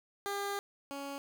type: tone pair in turn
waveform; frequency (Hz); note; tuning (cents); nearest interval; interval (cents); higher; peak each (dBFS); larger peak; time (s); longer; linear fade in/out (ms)
15% pulse; 401.6 / 279.3; G4 / C#4; +42 / +13; tritone; 629; first; -28 / -33; first; 0.26-0.59 / 0.91-1.18; first; 0
effects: none